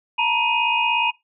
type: tone cluster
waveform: sine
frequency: 896 / 953 / 2503 / 2838 Hz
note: A5 / A#5 / D#7 / F7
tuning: +31 / +38 / +10 / +27 cents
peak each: -25 / -21 / -21 / -26 dBFS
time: 0.18-1.11 s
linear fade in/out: 10 ms
effects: noise-tail reverb RT60 0.2 s tail -21 dB re dry